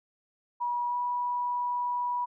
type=tone with pitch glide; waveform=sine; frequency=966 to 976.1 Hz; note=B5 to B5; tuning=-39 to -21 cents; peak=-27 dBFS; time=0.6-2.26 s; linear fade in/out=20 ms; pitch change=+18 cents; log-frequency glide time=0.88-0.95 s; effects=none